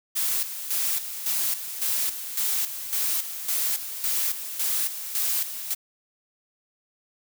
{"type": "noise with tremolo", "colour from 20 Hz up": "blue", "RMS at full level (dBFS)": -25, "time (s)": [0.15, 5.75], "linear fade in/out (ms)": 20, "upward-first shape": "square", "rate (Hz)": 1.8, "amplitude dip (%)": 65, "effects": []}